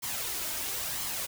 white noise with flanger, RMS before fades -34 dBFS, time 0.02-1.27 s, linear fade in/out 20 ms, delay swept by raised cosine 0.95 to 3.25 ms, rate 1 Hz, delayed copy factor +0.5, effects none

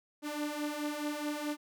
sawtooth beating tone pair, 293.7 / 298.4 Hz, D4 / D4, 0 / +28 cents, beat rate 4.7 Hz, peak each -35 / -32 dBFS, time 0.22-1.57 s, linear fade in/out 50 ms, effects none

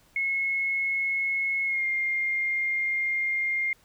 sine tone with pitch glide, 2178 to 2117 Hz, C#7 to C7, -31 to +20 cents, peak -24 dBFS, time 0.16-3.73 s, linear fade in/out 2 ms, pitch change -49 cents, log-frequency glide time 1.65-1.85 s, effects pink hiss -61 dBFS RMS until 3.84 s

